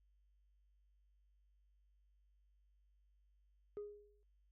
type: tone with exponential decay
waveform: sine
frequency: 413.7 Hz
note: G#4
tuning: 7 cents flat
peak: -39 dBFS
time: 3.77-4.23 s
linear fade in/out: 0 ms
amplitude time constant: 98 ms
effects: tanh soft clip ceiling -41 dBFS + added 50 Hz sine -70 dBFS peak until 4.51 s